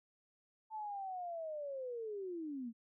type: linear sweep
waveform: sine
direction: down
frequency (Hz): 885 to 220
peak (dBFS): -40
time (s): 0.7-2.73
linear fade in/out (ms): 50
effects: none